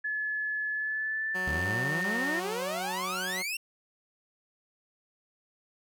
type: tone with pitch glide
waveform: sine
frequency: 1715 to 1827.5 Hz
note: A6 to A#6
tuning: -45 to -35 cents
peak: -29 dBFS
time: 0.04-2.4 s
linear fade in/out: 10 ms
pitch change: +110 cents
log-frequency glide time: 0.71-2.1 s
type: tone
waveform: 10% pulse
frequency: 185 Hz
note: F#3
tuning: in tune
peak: -28 dBFS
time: 1.34-3.43 s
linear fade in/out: 20 ms
type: exponential sweep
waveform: sawtooth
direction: up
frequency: 69.3 to 2794 Hz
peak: -28 dBFS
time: 1.47-3.57 s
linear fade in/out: 5 ms
effects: none